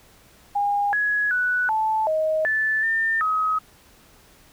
sine tone with pitch steps, 813 / 1678 / 1481 / 874 / 628 / 1750 / 1800 / 1269 Hz, G#5 / G#6 / F#6 / A5 / D#5 / A6 / A6 / D#6, -37 / +17 / +1 / -12 / +16 / -10 / +39 / +34 cents, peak -19 dBFS, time 0.55-3.59 s, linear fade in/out 10 ms, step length 380 ms, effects pink hiss -53 dBFS RMS until 4.52 s

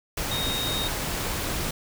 sine tone in noise, 3727 Hz, A#7, 1 cent flat, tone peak -28 dBFS, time 0.31-0.88 s, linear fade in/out 5 ms, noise pink, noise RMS -29 dBFS, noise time 0.17-1.71 s, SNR -2 dB, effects none

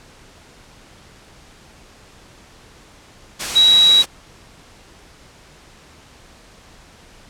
sine tone in noise, 3868 Hz, B7, 37 cents flat, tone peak -8 dBFS, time 3.55-4.03 s, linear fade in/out 20 ms, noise white, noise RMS -23 dBFS, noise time 3.39-4.06 s, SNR +12 dB, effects pink hiss -46 dBFS RMS until 7.29 s + low-pass 8000 Hz 12 dB/octave

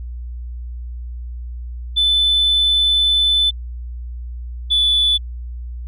sine tone pair in turn, 3510 / 3470 Hz, A7 / A7, -5 / -25 cents, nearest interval unison, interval 20 cents, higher first, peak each -11 dBFS, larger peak neither, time 1.96-3.51 / 4.7-5.18 s, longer first, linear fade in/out 20 ms, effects tanh soft clip ceiling -9 dBFS + added 60 Hz sine -26 dBFS peak until 5.87 s

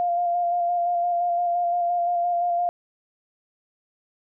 sine tone with vibrato, 698.5 Hz, F5, in tune, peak -20 dBFS, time 0-2.69 s, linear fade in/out 0 ms, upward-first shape square, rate 5.8 Hz, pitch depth 17 cents each way, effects none

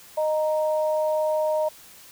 sine tone pair together, 617.9 / 932.3 Hz, D#5 / A#5, -12 / 0 cents, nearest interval perfect fifth, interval 712 cents, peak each -21 / -29 dBFS, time 0.17-1.69 s, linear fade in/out 10 ms, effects white hiss -48 dBFS RMS until 2.11 s

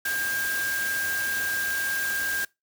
sine tone in noise, 1603 Hz, G6, 38 cents sharp, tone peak -26 dBFS, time 0.05-2.45 s, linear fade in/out 5 ms, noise white, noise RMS -33 dBFS, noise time 0.05-2.45 s, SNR +4 dB, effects noise-tail reverb RT60 0.2 s tail -22 dB re dry

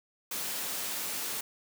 white high-pass noise, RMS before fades -35 dBFS, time 0.31-1.41 s, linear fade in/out 5 ms, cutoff 150 Hz, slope 12 dB/octave, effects none

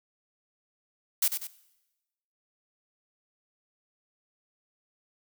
blue noise with echo, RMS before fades -24 dBFS, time 1.22-1.28 s, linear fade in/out 5 ms, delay 96 ms, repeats 2, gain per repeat -7 dB, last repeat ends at 1.472 s, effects noise-tail reverb RT60 1.0 s tail -19 dB re dry

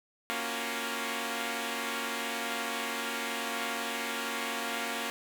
5% pulse chord, Gb major seventh, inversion first, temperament equal, 233.1 / 277.2 / 349.2 / 370 Hz, Bb3 / Db4 / F4 / Gb4, 0 / 0 / 0 / 0 cents, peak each -24 / -26 / -30 / -30 dBFS, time 0.3-5.1 s, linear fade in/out 0 ms, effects none

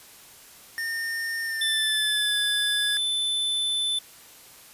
square tone with pitch glide, 1822 to 1670.8 Hz, A#6 to G#6, -40 to +10 cents, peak -28 dBFS, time 0.78-2.97 s, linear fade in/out 0 ms, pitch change -150 cents, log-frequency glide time 1.42-2.37 s
square tone, 3520 Hz, A7, in tune, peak -24 dBFS, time 1.61-3.99 s, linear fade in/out 5 ms
effects white hiss -49 dBFS RMS until 4.73 s + resampled to 32000 Hz

